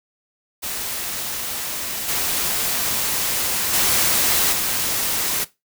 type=noise with level steps; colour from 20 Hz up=white; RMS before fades=-27 / -22 / -18 / -22 dBFS; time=0.62-5.45 s; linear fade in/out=20 ms; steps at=2.08 / 3.73 / 4.52 s; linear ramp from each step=10 ms; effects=noise-tail reverb RT60 0.2 s tail -17 dB re dry